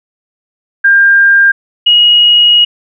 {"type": "tone pair in turn", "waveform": "sine", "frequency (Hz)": [1600, 2892], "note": ["G6", "F#7"], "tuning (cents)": [35, -40], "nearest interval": "minor seventh", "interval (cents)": 1025, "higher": "second", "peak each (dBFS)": -3, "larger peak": "neither", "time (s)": [[0.84, 1.52], [1.86, 2.65]], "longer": "second", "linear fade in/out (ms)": 10, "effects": []}